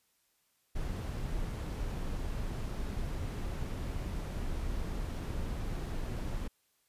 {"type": "noise", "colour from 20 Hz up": "brown", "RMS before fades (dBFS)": -36, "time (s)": [0.75, 6.48], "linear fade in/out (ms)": 10, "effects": ["white hiss -74 dBFS RMS until 6.88 s", "resampled to 32000 Hz"]}